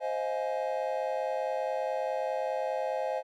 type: chord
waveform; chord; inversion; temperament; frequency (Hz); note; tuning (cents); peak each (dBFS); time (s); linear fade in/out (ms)
triangle; F minor seventh; second; just; 523.8 / 628.6 / 698.5 / 838.1; C5 / Eb5 / F5 / Ab5; +2 / +18 / 0 / +16; -31 / -32 / -36 / -34; 0-3.23; 50
effects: none